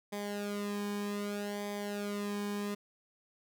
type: tone with flanger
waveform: sawtooth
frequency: 204.6 Hz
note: G#3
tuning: 26 cents flat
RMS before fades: -37 dBFS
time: 0.12-2.75 s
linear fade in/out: 10 ms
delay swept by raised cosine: 0.72 to 1.49 ms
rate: 0.64 Hz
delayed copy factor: -0.8
effects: none